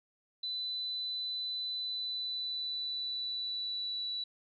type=tone with pitch glide; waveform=sine; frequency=4000 to 3943 Hz; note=B7 to B7; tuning=+21 to -4 cents; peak=-34 dBFS; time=0.43-4.24 s; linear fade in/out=5 ms; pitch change=-25 cents; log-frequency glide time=1.78-4.09 s; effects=none